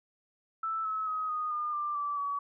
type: tone with pitch steps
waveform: sine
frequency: 1320 / 1292.1 / 1264.8 / 1238 / 1211.8 / 1186.2 / 1161.1 / 1136.6 Hz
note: E6 / E6 / D#6 / D#6 / D#6 / D6 / D6 / C#6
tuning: +2 / -35 / +28 / -9 / -46 / +17 / -20 / +43 cents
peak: -30 dBFS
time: 0.63-2.39 s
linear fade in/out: 5 ms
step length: 220 ms
effects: none